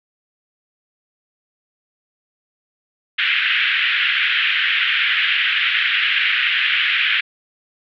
white band-pass noise, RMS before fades -18 dBFS, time 3.18-7.21 s, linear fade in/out 10 ms, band 1500 to 3200 Hz, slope 48 dB/octave, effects none

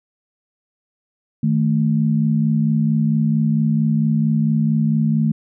sine tone pair together, 155.56 / 220 Hz, D#3 / A3, 0 / 0 cents, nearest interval tritone, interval 600 cents, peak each -17 dBFS, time 1.43-5.32 s, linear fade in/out 5 ms, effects none

